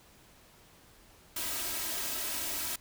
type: noise with comb filter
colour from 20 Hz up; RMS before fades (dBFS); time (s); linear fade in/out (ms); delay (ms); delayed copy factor
white; -35; 1.36-2.76; 5; 3.1; +0.75
effects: pink hiss -59 dBFS RMS until 2.8 s